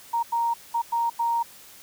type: tone bursts at uneven times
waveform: sine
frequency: 932.3 Hz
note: A#5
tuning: in tune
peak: -21 dBFS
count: 5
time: 0.13-0.23 / 0.32-0.54 / 0.74-0.82 / 0.92-1.1 / 1.19-1.43 s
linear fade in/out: 10 ms
effects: white hiss -48 dBFS RMS until 1.82 s